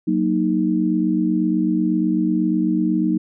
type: chord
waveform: sine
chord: D# minor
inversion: first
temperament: equal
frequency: 185 / 233.1 / 311.1 Hz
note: F#3 / A#3 / D#4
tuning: 0 / 0 / 0 cents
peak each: -21 / -22 / -19 dBFS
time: 0.07-3.18 s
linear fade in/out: 10 ms
effects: none